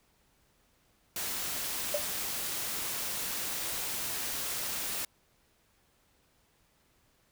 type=noise; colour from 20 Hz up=white; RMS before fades=-35 dBFS; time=1.16-5.05 s; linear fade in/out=2 ms
type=tone with exponential decay; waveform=sine; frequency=588 Hz; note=D5; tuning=2 cents sharp; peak=-24 dBFS; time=1.94-2.05 s; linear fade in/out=5 ms; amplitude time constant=23 ms
effects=pink hiss -69 dBFS RMS until 7.31 s